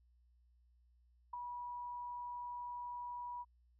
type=tone with ADSR envelope; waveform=sine; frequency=972 Hz; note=B5; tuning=28 cents flat; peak=-37 dBFS; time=1.33-3.45 s; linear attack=8 ms; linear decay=4 ms; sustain=-5 dB; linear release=38 ms; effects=added 60 Hz sine -67 dBFS peak until 3.79 s